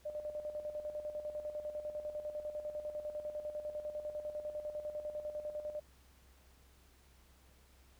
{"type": "tone with tremolo", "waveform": "sine", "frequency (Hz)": 600, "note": "D5", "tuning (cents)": 37, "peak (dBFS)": -37, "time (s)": [0.05, 5.8], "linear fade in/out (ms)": 10, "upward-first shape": "square", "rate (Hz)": 10, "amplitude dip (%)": 60, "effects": ["added 65 Hz sine -63 dBFS peak until 7.99 s", "pink hiss -67 dBFS RMS until 7.99 s"]}